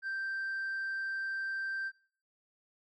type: tone with tanh clipping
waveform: sine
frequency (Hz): 1568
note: G6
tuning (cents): 0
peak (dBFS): -34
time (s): 0.02-1.92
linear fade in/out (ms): 50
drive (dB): 1
effects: noise-tail reverb RT60 0.4 s tail -18 dB re dry